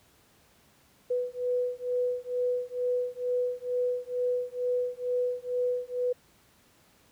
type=beating tone pair; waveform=sine; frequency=493.9 / 496.1 Hz; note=B4 / B4; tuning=0 / +8 cents; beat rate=2.2 Hz; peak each=-30 dBFS; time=1.1-6.13 s; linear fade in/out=10 ms; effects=pink hiss -62 dBFS RMS until 7.11 s + high-pass 60 Hz 12 dB/octave